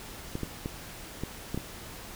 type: clicks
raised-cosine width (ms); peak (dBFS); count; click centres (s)
3; -19; 6; 0.354 / 0.433 / 0.659 / 1.236 / 1.545 / 1.576
effects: pink hiss -44 dBFS RMS until 2.15 s